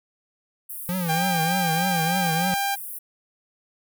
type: high-pass noise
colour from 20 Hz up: pink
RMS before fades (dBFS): -35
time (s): 0.69-2.99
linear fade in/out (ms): 10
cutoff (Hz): 10000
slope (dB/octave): 48
type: tone with vibrato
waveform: square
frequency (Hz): 172.7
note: F3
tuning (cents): -19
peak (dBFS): -25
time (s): 0.89-2.54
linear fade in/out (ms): 0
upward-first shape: triangle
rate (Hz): 3.3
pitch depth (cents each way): 160
type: tone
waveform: sawtooth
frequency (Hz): 795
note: G5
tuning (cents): +24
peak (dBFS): -19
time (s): 1.08-2.76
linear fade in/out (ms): 20
effects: none

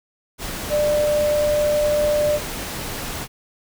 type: tone in noise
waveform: sine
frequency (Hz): 595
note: D5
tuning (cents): +22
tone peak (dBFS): -16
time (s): 0.69-2.4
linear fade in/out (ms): 50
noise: pink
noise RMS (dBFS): -29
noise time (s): 0.38-3.28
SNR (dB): +10
effects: none

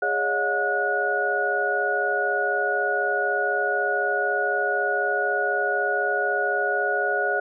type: tone cluster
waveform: sine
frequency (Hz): 412.6 / 561 / 625 / 719 / 1457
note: G#4 / C#5 / D#5 / F#5 / F#6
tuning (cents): -11 / +21 / +8 / -50 / -27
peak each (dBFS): -28 / -29 / -32 / -27 / -24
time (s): 0.02-7.4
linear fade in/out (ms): 5
effects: none

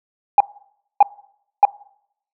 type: tone bursts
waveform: sine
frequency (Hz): 813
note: G#5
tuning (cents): -37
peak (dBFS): -4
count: 3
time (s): 0.38-1.652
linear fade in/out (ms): 2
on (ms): 24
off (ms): 600
effects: noise-tail reverb RT60 0.7 s tail -23 dB re dry + tanh soft clip ceiling -2 dBFS

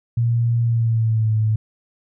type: tone with pitch glide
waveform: sine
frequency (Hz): 117.5 to 109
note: A#2 to A2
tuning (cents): +14 to -16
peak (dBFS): -15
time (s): 0.17-1.56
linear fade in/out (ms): 5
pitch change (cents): -130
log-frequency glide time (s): 0.62-1.33
effects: none

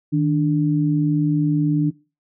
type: tone pair together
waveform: sine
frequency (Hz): 155.58 / 293.7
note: D#3 / D4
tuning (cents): 0 / 0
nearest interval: major seventh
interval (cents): 1100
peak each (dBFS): -18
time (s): 0.12-1.91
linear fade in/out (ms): 20
effects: noise-tail reverb RT60 0.3 s tail -20 dB re dry

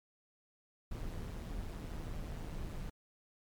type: noise with amplitude modulation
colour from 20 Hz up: brown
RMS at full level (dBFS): -39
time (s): 0.91-2.9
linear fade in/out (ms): 5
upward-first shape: sine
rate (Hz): 159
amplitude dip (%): 55
effects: MP3 96 kbps

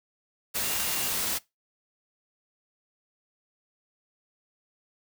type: tone in noise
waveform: sine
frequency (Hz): 2794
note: F7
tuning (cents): 0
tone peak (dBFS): -40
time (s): 0.62-1.1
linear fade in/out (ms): 20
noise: white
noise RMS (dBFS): -29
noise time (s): 0.54-1.39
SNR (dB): -14
effects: noise-tail reverb RT60 0.2 s tail -21 dB re dry

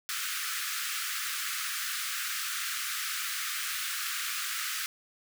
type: high-pass noise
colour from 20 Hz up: pink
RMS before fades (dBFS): -34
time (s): 0.09-4.86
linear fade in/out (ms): 0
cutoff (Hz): 1200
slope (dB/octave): 96
effects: none

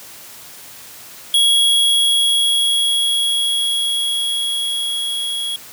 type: tone with level ramp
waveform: square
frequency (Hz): 3322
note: G#7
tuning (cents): 0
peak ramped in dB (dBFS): -11 to -21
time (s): 1.34-5.56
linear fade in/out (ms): 2
effects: white hiss -38 dBFS RMS until 5.72 s + high-pass 60 Hz 12 dB/octave

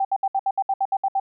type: tone bursts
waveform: sine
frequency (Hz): 780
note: G5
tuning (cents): -9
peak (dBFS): -18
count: 11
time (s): 0-1.199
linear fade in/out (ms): 5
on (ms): 49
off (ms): 66
effects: none

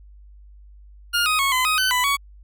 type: tone with pitch steps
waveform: 20% pulse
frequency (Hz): 1416 / 1252 / 1099 / 1019 / 1256 / 1518 / 996 / 1124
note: F6 / D#6 / C#6 / C6 / D#6 / F#6 / B5 / C#6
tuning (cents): +23 / +10 / -15 / -46 / +16 / +44 / +14 / +24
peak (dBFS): -13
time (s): 1.13-2.17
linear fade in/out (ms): 20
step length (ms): 130
effects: added 50 Hz sine -43 dBFS peak until 2.43 s

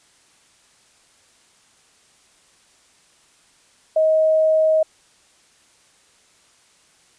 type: tone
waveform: sine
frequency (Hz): 631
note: D#5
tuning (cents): +24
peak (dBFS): -13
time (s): 3.96-4.83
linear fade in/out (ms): 5
effects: white hiss -56 dBFS RMS until 7.18 s + resampled to 22050 Hz

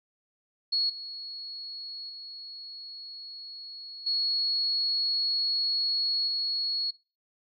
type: tone with level steps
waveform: sine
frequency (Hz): 4344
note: C#8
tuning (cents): -36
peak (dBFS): -23 / -36 / -39 / -24 / -26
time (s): 0.72-6.91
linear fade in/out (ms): 10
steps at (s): 0.89 / 2.09 / 4.06 / 6.27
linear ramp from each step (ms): 10
effects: noise-tail reverb RT60 0.3 s tail -21 dB re dry + MP3 96 kbps

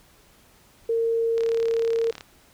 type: tone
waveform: sine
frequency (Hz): 457.9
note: A#4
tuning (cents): -31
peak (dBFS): -20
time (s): 0.89-2.11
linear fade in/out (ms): 5
type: click train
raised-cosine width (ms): 0.2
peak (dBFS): -20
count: 31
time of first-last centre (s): 1.38-2.209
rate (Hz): 36.2
effects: pink hiss -56 dBFS RMS until 2.53 s

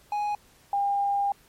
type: tone pair in turn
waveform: triangle / sine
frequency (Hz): 830.6 / 802.8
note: G#5 / G5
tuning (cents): 0 / +41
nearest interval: minor second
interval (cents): 59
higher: first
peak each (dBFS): -23 / -22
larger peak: second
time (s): 0.12-0.35 / 0.73-1.32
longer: second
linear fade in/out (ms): 2
effects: pink hiss -58 dBFS RMS until 1.48 s + MP3 64 kbps

